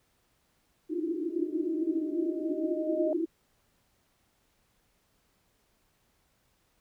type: band-pass noise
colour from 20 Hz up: pink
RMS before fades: -31 dBFS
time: 0.89-3.26 s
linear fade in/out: 20 ms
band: 310 to 350 Hz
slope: 96 dB/octave
type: tone with exponential growth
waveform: sine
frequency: 620 Hz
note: D#5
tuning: 6 cents flat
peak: -26 dBFS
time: 1.29-3.13 s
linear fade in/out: 2 ms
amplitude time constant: 400 ms
effects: pink hiss -71 dBFS RMS until 6.8 s